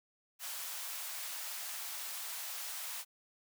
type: high-pass noise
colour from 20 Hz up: white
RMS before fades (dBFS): -42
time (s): 0.39-3.05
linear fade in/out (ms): 50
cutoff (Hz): 660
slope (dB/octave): 24
effects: none